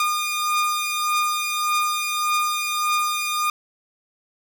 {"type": "beating tone pair", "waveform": "sawtooth", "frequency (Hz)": [1216, 1217.7], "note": ["D#6", "D#6"], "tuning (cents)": [-40, -38], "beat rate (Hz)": 1.7, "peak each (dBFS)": [-18, -23], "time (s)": [0, 3.5], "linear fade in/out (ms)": 2, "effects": []}